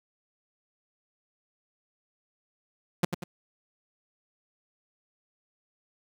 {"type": "tone with echo", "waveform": "sawtooth", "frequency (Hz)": 176.2, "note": "F3", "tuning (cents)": 16, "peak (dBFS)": -16, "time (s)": [3.03, 3.05], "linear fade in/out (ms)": 5, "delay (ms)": 95, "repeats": 2, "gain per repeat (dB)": -7, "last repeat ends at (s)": 3.24, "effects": ["9-bit"]}